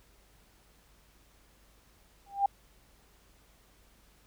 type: tone with exponential growth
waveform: sine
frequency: 797 Hz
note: G5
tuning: 28 cents sharp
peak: -19 dBFS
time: 2.26-2.46 s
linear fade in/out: 5 ms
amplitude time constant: 42 ms
effects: added 50 Hz sine -64 dBFS peak until 4.26 s + pink hiss -64 dBFS RMS until 4.26 s